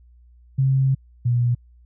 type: tone pair in turn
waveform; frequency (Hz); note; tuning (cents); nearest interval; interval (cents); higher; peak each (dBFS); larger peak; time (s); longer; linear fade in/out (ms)
sine; 133.8 / 121.05; C3 / B2; +39 / -34; major second; 173; first; -15 / -16; first; 0.58-0.95 / 1.25-1.55; first; 10
effects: added 60 Hz sine -48 dBFS peak until 1.85 s